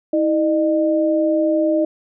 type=tone pair together; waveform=sine; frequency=322.4 / 608.6 Hz; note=E4 / D#5; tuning=-38 / -38 cents; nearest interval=major seventh; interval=1100 cents; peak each=-17 dBFS; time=0.13-1.85 s; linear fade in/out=5 ms; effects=none